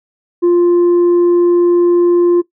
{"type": "tone with tanh clipping", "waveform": "sine", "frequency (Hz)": 349.2, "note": "F4", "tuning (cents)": 0, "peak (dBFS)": -7, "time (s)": [0.42, 2.42], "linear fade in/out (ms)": 20, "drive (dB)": 1, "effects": ["noise-tail reverb RT60 0.1 s tail -17 dB re dry"]}